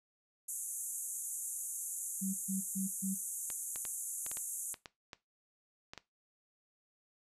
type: band-pass noise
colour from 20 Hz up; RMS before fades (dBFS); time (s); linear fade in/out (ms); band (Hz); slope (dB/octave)
white; -41; 0.48-4.74; 10; 6500 to 12000; 96
type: tone bursts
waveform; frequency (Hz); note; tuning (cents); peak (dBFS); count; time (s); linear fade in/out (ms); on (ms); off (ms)
sine; 191.5; G3; -40; -34; 4; 2.21-3.15; 20; 130; 140
type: clicks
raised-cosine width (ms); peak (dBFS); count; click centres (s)
0.2; -27; 11; 3.502 / 3.759 / 3.852 / 4.264 / 4.315 / 4.371 / 4.742 / 4.858 / 5.132 / 5.935 / 5.977
effects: noise-tail reverb RT60 0.2 s tail -18 dB re dry